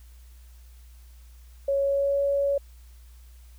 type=tone with pitch glide; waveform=sine; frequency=554.4 to 561.2 Hz; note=C#5 to C#5; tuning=0 to +21 cents; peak=-21 dBFS; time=1.68-2.58 s; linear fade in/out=5 ms; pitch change=+21 cents; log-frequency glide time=1.78-2.2 s; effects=added 60 Hz sine -46 dBFS peak until 3.58 s + white hiss -61 dBFS RMS until 3.58 s